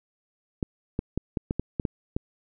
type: clicks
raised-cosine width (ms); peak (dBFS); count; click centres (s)
3; -13; 9; 0.628 / 0.991 / 1.176 / 1.372 / 1.509 / 1.596 / 1.798 / 1.852 / 2.165
effects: none